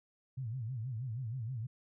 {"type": "tone with vibrato", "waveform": "sine", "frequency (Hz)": 120.2, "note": "B2", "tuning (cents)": -46, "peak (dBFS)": -36, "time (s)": [0.37, 1.67], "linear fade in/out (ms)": 10, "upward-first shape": "sine", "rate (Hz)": 6.3, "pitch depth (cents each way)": 190, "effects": []}